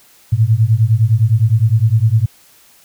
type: beating tone pair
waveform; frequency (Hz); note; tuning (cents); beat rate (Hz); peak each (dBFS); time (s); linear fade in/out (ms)
sine; 106.4 / 116.2; G#2 / A#2; +42 / -5; 9.8; -12; 0.32-2.26; 10
effects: white hiss -48 dBFS RMS until 2.84 s